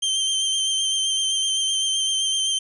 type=tone with vibrato; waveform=sawtooth; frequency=3136 Hz; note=G7; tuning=in tune; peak=-17 dBFS; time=0.02-2.59 s; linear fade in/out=10 ms; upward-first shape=triangle; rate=7.8 Hz; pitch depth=27 cents each way; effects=resampled to 24000 Hz